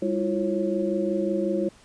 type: tone cluster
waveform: sine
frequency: 200.9 / 328.1 / 353.6 / 545 Hz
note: G3 / E4 / F4 / C#5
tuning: +43 / -8 / +22 / -29 cents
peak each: -28 dBFS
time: 0.02-1.69 s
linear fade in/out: 5 ms
effects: pink hiss -54 dBFS RMS until 1.84 s + resampled to 22050 Hz